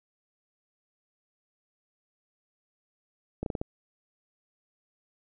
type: slowing click train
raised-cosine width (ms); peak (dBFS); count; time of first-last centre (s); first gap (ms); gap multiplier
2; -18; 5; 3.43-3.614; 32; 1.25
effects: none